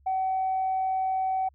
sine tone, 758 Hz, F#5, 42 cents sharp, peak -23 dBFS, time 0.06-1.49 s, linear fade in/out 10 ms, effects tanh soft clip ceiling -20 dBFS + added 69 Hz sine -57 dBFS peak until 1.54 s

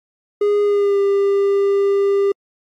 triangle tone with pitch glide, 411.6 to 398.3 Hz, G#4 to G4, -16 to +28 cents, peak -11 dBFS, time 0.41-2.32 s, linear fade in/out 5 ms, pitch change -56 cents, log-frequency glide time 0.63-0.99 s, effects AAC 64 kbps

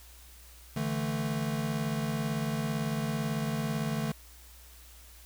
square chord, D suspended second, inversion none, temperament equal, 146.83 / 164.81 / 220 Hz, D3 / E3 / A3, 0 / 0 / 0 cents, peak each -34 / -37 / -34 dBFS, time 0.76-4.12 s, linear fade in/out 5 ms, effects added 60 Hz sine -52 dBFS peak until 5.25 s + white hiss -55 dBFS RMS until 5.25 s

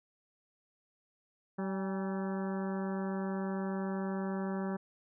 harmonic tone with a mistuned harmonic, 191.9 Hz, G3, 37 cents flat, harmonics 1 / 2 / 3 / 4 / 5 / 6 / 7 / 8 / 9, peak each -34 / -40 / -44 / -46 / -48 / -50 / -51 / -52 / -53 dBFS, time 1.58-4.77 s, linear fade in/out 10 ms, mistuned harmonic 4, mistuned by +63 cents, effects none

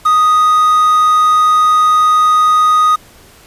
triangle tone with quantisation, 1244.5 Hz, D#6, in tune, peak -5 dBFS, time 0.05-2.96 s, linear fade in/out 10 ms, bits 5, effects pink hiss -42 dBFS RMS until 3.46 s + resampled to 32000 Hz

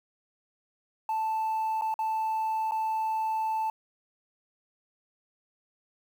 sine tone with dropouts, 880 Hz, A5, in tune, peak -24 dBFS, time 1.09-3.7 s, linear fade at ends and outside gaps 2 ms, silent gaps 1.812-1.82 / 1.941-1.99 / 2.711-2.719 s, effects tanh soft clip ceiling -25 dBFS + 9-bit

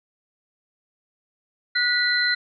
sine tone cluster, 1461 / 1957 / 4086 Hz, F#6 / B6 / C8, -22 / -16 / -42 cents, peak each -23 dBFS, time 1.75-2.35 s, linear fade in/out 10 ms, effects none

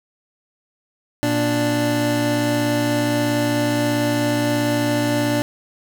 25% pulse tone pair together, 118.39 / 293.7 Hz, A#2 / D4, +27 / 0 cents, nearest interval octave + major third, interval 1573 cents, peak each -19 / -15 dBFS, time 1.23-5.42 s, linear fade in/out 0 ms, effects none

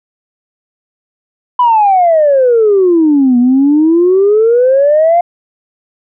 sine exponential two-way sweep, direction down then up, 1006 to 239.8 to 707 Hz, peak -4 dBFS, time 1.59-5.21 s, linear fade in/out 5 ms, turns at 3.38 s, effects tanh soft clip ceiling -1 dBFS

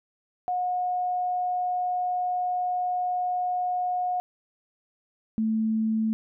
sine tone pair in turn, 724 / 220.4 Hz, F#5 / A3, -38 / +3 cents, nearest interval octave + major sixth, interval 2059 cents, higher first, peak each -24 / -22 dBFS, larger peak second, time 0.48-4.2 / 5.38-6.13 s, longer first, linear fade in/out 0 ms, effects none

